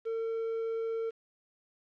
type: tone with quantisation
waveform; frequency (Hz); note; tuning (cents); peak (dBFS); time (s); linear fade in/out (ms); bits
triangle; 452.7; A4; +49; -29; 0.05-1.11; 20; 9
effects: low-pass 3000 Hz 12 dB/octave